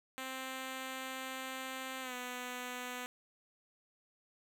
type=tone with pitch glide; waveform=5% pulse; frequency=261.9 to 248.6 Hz; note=C4 to B3; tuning=+2 to +12 cents; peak=-29 dBFS; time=0.18-3.06 s; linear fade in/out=0 ms; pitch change=-90 cents; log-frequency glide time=2.01-2.14 s; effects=none